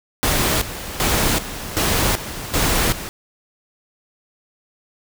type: noise with tremolo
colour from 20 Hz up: pink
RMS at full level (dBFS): -18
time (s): 0.23-3.09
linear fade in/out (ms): 0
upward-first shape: square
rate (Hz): 1.3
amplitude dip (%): 75
effects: none